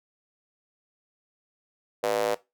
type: tone with high-pass filter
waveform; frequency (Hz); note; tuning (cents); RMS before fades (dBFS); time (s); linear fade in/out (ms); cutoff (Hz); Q
square; 54.4; A1; -19; -26; 2.03-2.35; 10; 530; 4.3
effects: noise-tail reverb RT60 0.2 s tail -17 dB re dry